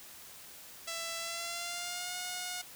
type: tone with pitch glide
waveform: 5% pulse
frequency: 666 to 722.1 Hz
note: E5 to F#5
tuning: +18 to -42 cents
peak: -25 dBFS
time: 0.87-2.62 s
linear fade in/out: 10 ms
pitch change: +140 cents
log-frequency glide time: 1.18-2.16 s
effects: white hiss -51 dBFS RMS until 2.75 s